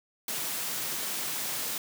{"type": "high-pass noise", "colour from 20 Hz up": "white", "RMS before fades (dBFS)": -33, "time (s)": [0.28, 1.78], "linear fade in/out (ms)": 2, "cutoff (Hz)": 120, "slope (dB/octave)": 96, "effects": []}